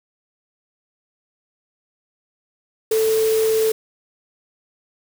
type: tone in noise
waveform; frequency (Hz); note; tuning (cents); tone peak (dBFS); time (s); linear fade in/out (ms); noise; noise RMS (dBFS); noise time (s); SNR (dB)
sine; 441.4; A4; +5; -15; 2.91-3.72; 5; white; -29; 2.91-3.72; +11
effects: none